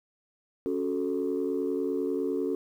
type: chord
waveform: sine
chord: F# minor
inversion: second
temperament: equal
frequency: 277.2 / 370 / 440 Hz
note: C#4 / F#4 / A4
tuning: 0 / 0 / 0 cents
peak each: -30 dBFS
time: 0.66-2.55 s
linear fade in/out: 0 ms
effects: tanh soft clip ceiling -20 dBFS + 10-bit